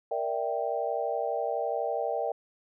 sine chord, E half-diminished seventh, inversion second, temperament equal, 466.2 / 587.3 / 659.3 / 784 Hz, Bb4 / D5 / E5 / G5, 0 / 0 / 0 / 0 cents, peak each -33 dBFS, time 0.11-2.32 s, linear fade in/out 5 ms, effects none

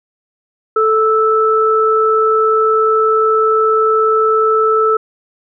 sine tone pair together, 438.7 / 1315.5 Hz, A4 / E6, -5 / -4 cents, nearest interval octave + perfect fifth, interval 1901 cents, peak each -12 dBFS, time 0.76-4.97 s, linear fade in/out 5 ms, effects none

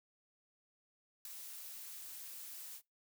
blue noise with ADSR envelope, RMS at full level -43 dBFS, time 1.25-2.82 s, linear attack 3 ms, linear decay 6 ms, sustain -6 dB, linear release 66 ms, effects noise-tail reverb RT60 0.2 s tail -23 dB re dry

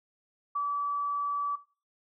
sine tone, 1151 Hz, D6, 35 cents flat, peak -27 dBFS, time 0.55-1.56 s, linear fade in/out 10 ms, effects noise-tail reverb RT60 0.4 s tail -20 dB re dry

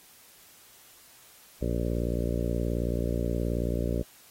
harmonic tone, 58.7 Hz, A#1, 13 cents sharp, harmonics 1 / 2 / 3 / 4 / 5 / 6 / 7 / 8 / 9 / 10, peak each -30 / -33 / -35 / -36 / -37 / -38 / -38 / -39 / -40 / -40 dBFS, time 1.61-4.03 s, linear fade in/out 10 ms, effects white hiss -55 dBFS RMS until 4.3 s + AAC 48 kbps

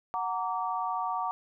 sine chord, Gb augmented, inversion none, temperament just, 740 / 925 / 1156.2 Hz, Gb5 / Bb5 / D6, 0 / -14 / -27 cents, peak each -33 dBFS, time 0.14-1.31 s, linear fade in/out 0 ms, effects none

